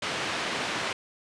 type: band-pass noise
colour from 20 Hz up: white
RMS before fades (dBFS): -31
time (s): 0.02-0.93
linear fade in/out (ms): 5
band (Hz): 130 to 2900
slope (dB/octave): 12
effects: resampled to 22050 Hz